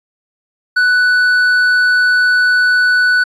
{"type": "tone with hard clipping", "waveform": "sine", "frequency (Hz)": 1486, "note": "F#6", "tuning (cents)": 7, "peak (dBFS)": -10, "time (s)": [0.76, 3.24], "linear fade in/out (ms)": 10, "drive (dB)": 5, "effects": ["resampled to 22050 Hz"]}